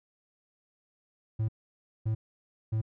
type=tone bursts; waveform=triangle; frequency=110 Hz; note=A2; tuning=in tune; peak=-24 dBFS; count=3; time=1.39-2.815 s; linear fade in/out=10 ms; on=95 ms; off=570 ms; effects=none